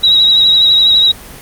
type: tone with vibrato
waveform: sine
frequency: 3850 Hz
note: B7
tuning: 45 cents flat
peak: -5 dBFS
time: 0.03-1.12 s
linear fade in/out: 10 ms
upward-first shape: triangle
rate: 12 Hz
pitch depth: 40 cents each way
effects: pink hiss -32 dBFS RMS until 1.41 s + Opus 24 kbps